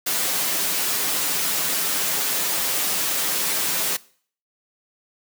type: noise with comb filter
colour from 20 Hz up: white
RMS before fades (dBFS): -23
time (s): 0.06-3.97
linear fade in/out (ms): 10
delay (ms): 8.5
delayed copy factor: -0.6
effects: noise-tail reverb RT60 0.5 s tail -21 dB re dry + high-pass 150 Hz 12 dB/octave